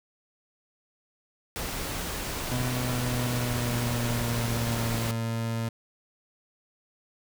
pink noise, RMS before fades -33 dBFS, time 1.56-5.11 s, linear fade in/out 0 ms
30% pulse tone with pitch glide, 124.8 to 114.44 Hz, B2 to A#2, +19 to -31 cents, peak -25 dBFS, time 2.51-5.69 s, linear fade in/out 5 ms, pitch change -150 cents, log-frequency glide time 2.76-5.07 s
effects none

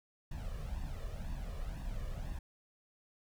brown noise with flanger, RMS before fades -40 dBFS, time 0.31-2.39 s, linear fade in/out 5 ms, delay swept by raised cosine 1.1 to 1.74 ms, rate 2 Hz, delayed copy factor +0.7, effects none

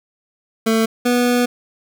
25% pulse tone pair in turn, 223.6 / 244.6 Hz, A3 / B3, +28 / -16 cents, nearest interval major second, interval 156 cents, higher second, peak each -10 dBFS, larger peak neither, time 0.66-0.86 / 1.05-1.46 s, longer second, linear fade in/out 10 ms, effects none

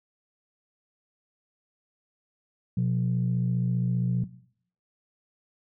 sine tone pair together, 124.4 / 179.49 Hz, B2 / F3, +13 / +48 cents, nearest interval tritone, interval 635 cents, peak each -24 dBFS, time 2.77-4.24 s, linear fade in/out 5 ms, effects noise-tail reverb RT60 0.6 s tail -17 dB re dry + tanh soft clip ceiling -17 dBFS

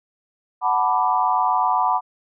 sine chord, B minor seventh, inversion second, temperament equal, 740 / 880 / 987.8 / 1174.7 Hz, F#5 / A5 / B5 / D6, 0 / 0 / 0 / 0 cents, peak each -22 / -23 / -20 / -24 dBFS, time 0.61-2.01 s, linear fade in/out 50 ms, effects none

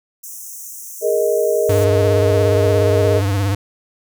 pink high-pass noise, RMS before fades -33 dBFS, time 0.23-1.85 s, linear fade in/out 10 ms, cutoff 5800 Hz, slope 96 dB/octave
sine chord, Ab suspended second, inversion none, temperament just, 415.3 / 467.2 / 623 Hz, Ab4 / Bb4 / Eb5, 0 / +4 / +2 cents, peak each -18 dBFS, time 1.01-3.22 s, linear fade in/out 50 ms
square tone with vibrato, 98.8 Hz, G2, 14 cents sharp, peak -16 dBFS, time 1.69-3.55 s, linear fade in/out 5 ms, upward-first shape triangle, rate 17 Hz, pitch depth 80 cents each way
effects none

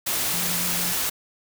sine tone in noise, 175.5 Hz, F3, 9 cents sharp, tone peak -33 dBFS, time 0.33-0.93 s, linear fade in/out 10 ms, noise white, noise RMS -25 dBFS, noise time 0.06-1.1 s, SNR -11 dB, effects none

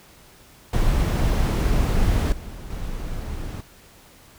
brown noise with level steps, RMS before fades -19 / -35 / -30 dBFS, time 0.73-3.61 s, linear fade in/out 5 ms, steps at 2.32 / 2.7 s, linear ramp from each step 5 ms, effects pink hiss -50 dBFS RMS until 4.38 s

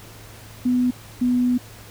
sine tone pair in turn, 248.7 / 247.3 Hz, B3 / B3, +12 / +3 cents, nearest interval unison, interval 9 cents, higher first, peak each -16 dBFS, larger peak neither, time 0.65-0.91 / 1.21-1.58 s, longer second, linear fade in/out 10 ms, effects added 108 Hz sine -44 dBFS peak until 1.9 s + pink hiss -44 dBFS RMS until 1.9 s

